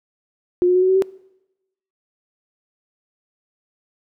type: tone with pitch steps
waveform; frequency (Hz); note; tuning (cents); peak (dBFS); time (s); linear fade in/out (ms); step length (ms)
sine; 356.7 / 361.9 / 367.2 / 372.5 / 377.9 / 383.4; F4 / F#4 / F#4 / F#4 / F#4 / G4; +37 / -38 / -13 / +12 / +37 / -38; -12; 0.62-1.022; 0; 67
effects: noise-tail reverb RT60 0.9 s tail -22 dB re dry